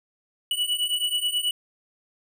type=beating tone pair; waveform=square; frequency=2942 / 2951.3 Hz; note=F#7 / F#7; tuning=-11 / -5 cents; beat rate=9.3 Hz; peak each=-28 / -26 dBFS; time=0.51-1.51 s; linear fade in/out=2 ms; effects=none